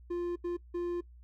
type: tone bursts at uneven times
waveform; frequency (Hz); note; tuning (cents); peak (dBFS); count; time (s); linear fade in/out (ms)
triangle; 349.2; F4; 0; -29; 3; 0.1-0.36 / 0.44-0.57 / 0.74-1.01; 10
effects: noise-tail reverb RT60 0.1 s tail -19 dB re dry + added 60 Hz sine -51 dBFS peak until 1.23 s